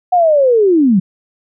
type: linear sweep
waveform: sine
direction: down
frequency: 738 to 174.61 Hz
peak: -7 dBFS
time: 0.12-1 s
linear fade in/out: 10 ms
effects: none